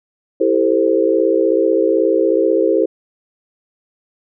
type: chord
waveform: sine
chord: A minor seventh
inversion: second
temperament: equal with one note detuned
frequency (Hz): 329.6 / 392 / 448.2 / 523.3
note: E4 / G4 / A4 / C5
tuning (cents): 0 / 0 / +32 / 0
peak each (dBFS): -17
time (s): 0.4-2.86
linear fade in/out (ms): 10
effects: none